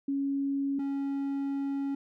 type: tone pair in turn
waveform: sine / triangle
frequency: 277.2 / 277.2 Hz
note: C#4 / C#4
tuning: 0 / 0 cents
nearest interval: unison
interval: 0 cents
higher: neither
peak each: -27 dBFS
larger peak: neither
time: 0.08-0.79 / 0.79-1.95 s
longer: second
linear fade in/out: 5 ms
effects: none